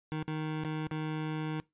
25% pulse tone with dropouts, 155.56 Hz, D#3, in tune, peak -29 dBFS, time 0.12-1.6 s, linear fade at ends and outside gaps 0 ms, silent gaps 0.229-0.279 / 0.636-0.648 / 0.872-0.912 s, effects noise-tail reverb RT60 0.2 s tail -22 dB re dry + resampled to 8000 Hz

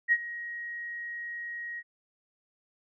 sine tone with ADSR envelope, 1889 Hz, A#6, 22 cents sharp, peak -18 dBFS, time 0.08-1.83 s, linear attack 41 ms, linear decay 49 ms, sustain -17 dB, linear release 46 ms, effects none

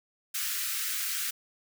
white high-pass noise, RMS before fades -32 dBFS, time 0.34-1.31 s, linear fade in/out 10 ms, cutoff 1300 Hz, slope 48 dB/octave, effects none

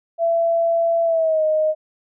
sine tone with pitch glide, 670 to 621.5 Hz, E5 to D#5, +28 to -2 cents, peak -15 dBFS, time 0.18-1.75 s, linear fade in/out 50 ms, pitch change -130 cents, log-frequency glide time 1.04-1.44 s, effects none

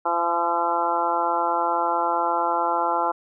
harmonic tone with a mistuned harmonic, 171 Hz, F3, 36 cents flat, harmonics 2 / 3 / 4 / 5 / 6 / 7 / 8, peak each -32 / -30 / -28 / -24 / -26 / -33 / -28 dBFS, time 0.05-3.12 s, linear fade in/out 10 ms, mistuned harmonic 8, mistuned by -18 cents, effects none

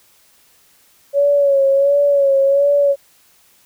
sine tone with vibrato, 559 Hz, C#5, 14 cents sharp, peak -10 dBFS, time 1.13-2.96 s, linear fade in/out 50 ms, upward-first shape sine, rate 1.4 Hz, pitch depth 45 cents each way, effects white hiss -53 dBFS RMS until 3.65 s

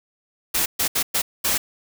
white noise bursts at uneven times, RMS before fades -21 dBFS, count 5, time 0.54-0.66 / 0.79-0.88 / 0.95-1.03 / 1.14-1.22 / 1.44-1.58 s, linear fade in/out 10 ms, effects none

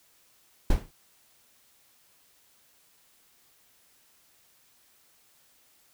brown noise with exponential decay, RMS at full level -18 dBFS, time 0.7-0.91 s, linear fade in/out 5 ms, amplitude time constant 45 ms, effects white hiss -63 dBFS RMS until 5.93 s

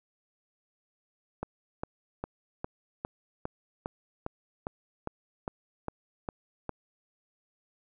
click train, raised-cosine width 1 ms, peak -19 dBFS, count 14, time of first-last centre 1.43-6.693 s, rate 2.47 Hz, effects none

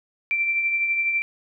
sine tone with tremolo, 2349 Hz, D7, in tune, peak -18 dBFS, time 0.31-1.22 s, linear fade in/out 0 ms, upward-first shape triangle, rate 12 Hz, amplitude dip 45%, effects none

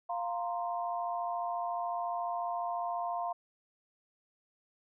sine chord, F suspended fourth, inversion none, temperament equal, 698.5 / 932.3 / 1046.5 Hz, F5 / Bb5 / C6, 0 / 0 / 0 cents, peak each -34 / -39 / -39 dBFS, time 0.09-3.33 s, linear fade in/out 10 ms, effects none

